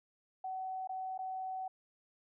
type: tone with dropouts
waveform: sine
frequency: 754 Hz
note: F#5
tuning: 32 cents sharp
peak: -37 dBFS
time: 0.44-1.68 s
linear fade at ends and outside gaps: 5 ms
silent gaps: 0.874-0.892 / 1.178-1.189 s
effects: none